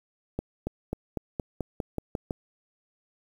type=accelerating click train; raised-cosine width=2 ms; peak=-16 dBFS; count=10; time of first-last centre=0.39-2.308 s; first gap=280 ms; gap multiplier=0.93; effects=8-bit